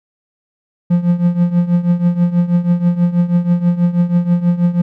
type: tone with tremolo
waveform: triangle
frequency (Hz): 174.6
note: F3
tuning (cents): 0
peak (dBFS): -5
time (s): 0.9-4.82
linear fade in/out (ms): 10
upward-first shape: triangle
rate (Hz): 6.2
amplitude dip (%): 85
effects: none